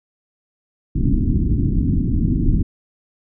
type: low-pass noise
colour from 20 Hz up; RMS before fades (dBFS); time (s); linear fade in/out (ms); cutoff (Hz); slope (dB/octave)
pink; -17; 0.95-2.63; 10; 310; 48
effects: none